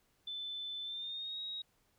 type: tone with pitch glide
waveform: sine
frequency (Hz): 3520 to 3794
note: A7 to A#7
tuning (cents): 0 to +30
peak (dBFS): -39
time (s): 0.27-1.62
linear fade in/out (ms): 5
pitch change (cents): +130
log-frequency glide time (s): 0.83-1.4
effects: pink hiss -74 dBFS RMS until 1.98 s